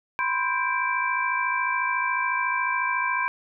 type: tone cluster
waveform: sine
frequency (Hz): 991 / 1045 / 1588 / 2332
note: B5 / C6 / G6 / D7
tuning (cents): +6 / -2 / +22 / -13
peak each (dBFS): -28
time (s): 0.19-3.28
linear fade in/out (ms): 0
effects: none